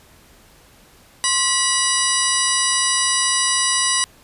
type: harmonic tone with a mistuned harmonic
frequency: 974 Hz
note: B5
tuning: 24 cents flat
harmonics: 1 / 2 / 3 / 4 / 5 / 6 / 8 / 9 / 10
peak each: -25 / -25 / -25 / -25 / -25 / -25 / -25 / -25 / -25 dBFS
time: 1.24-4.04 s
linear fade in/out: 0 ms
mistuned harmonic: 1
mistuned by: +140 cents
effects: pink hiss -50 dBFS RMS until 4.23 s + resampled to 32000 Hz